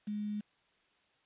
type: tone with quantisation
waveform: sine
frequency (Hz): 208.8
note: G#3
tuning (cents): +10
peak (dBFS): -34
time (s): 0.07-0.41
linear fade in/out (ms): 10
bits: 9
effects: white hiss -71 dBFS RMS until 1.25 s + resampled to 8000 Hz